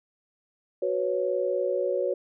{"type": "chord", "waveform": "sine", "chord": "F# suspended fourth", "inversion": "none", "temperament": "equal", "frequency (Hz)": [370, 493.9, 554.4], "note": ["F#4", "B4", "C#5"], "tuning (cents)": [0, 0, 0], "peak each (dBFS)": [-29, -29, -27], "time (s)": [0.82, 2.14], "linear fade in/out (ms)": 5, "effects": []}